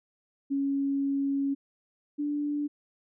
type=tone pair in turn; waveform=sine; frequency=277.2 / 292.5 Hz; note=C#4 / D4; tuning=0 / -7 cents; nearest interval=minor second; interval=93 cents; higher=second; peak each=-25 / -27 dBFS; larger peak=first; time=0.5-1.55 / 2.18-2.68 s; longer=first; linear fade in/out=20 ms; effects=none